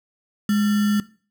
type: tone with sample-and-hold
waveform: sine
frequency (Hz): 207.7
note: G#3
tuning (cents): 0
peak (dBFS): -16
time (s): 0.49-1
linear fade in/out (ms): 2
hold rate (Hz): 1575
effects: noise-tail reverb RT60 0.4 s tail -19 dB re dry